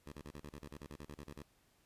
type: tone bursts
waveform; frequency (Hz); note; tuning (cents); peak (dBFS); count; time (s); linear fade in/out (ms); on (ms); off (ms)
10% pulse; 73.42; D2; 0; -39; 15; 0.06-1.427; 10; 65; 28
effects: pink hiss -72 dBFS RMS until 1.85 s + resampled to 32000 Hz